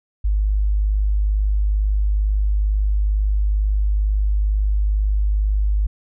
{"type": "tone", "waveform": "sine", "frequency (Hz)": 51.1, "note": "G#1", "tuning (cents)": -27, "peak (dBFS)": -15, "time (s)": [0.24, 5.87], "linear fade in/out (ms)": 10, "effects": []}